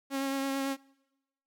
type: tone with vibrato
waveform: sawtooth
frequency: 272.3 Hz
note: C#4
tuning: 31 cents flat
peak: -26 dBFS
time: 0.1-0.77 s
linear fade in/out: 50 ms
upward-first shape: triangle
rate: 9 Hz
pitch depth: 20 cents each way
effects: noise-tail reverb RT60 1.0 s tail -25 dB re dry